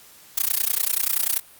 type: noise with amplitude modulation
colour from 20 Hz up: blue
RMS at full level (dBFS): -18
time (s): 0.37-1.4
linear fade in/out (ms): 10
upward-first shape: sine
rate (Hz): 30.3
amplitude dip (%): 100
effects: white hiss -49 dBFS RMS until 1.59 s + Opus 48 kbps